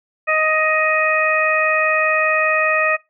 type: harmonic tone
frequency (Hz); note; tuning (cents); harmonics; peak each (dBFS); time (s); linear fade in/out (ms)
625; D#5; +8; 1 / 2 / 3 / 4; -20 / -20 / -20 / -20; 0.27-2.97; 20
effects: noise-tail reverb RT60 0.2 s tail -21 dB re dry